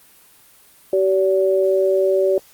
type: tone pair together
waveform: sine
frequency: 382.4 / 573 Hz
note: G4 / D5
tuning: -43 / -43 cents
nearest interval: perfect fifth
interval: 700 cents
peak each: -16 / -17 dBFS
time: 0.93-2.38 s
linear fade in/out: 2 ms
effects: white hiss -50 dBFS RMS until 2.53 s + Opus 32 kbps